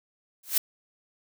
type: noise with exponential growth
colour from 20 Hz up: blue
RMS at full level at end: -18 dBFS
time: 0.43-0.58 s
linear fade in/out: 5 ms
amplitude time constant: 32 ms
effects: none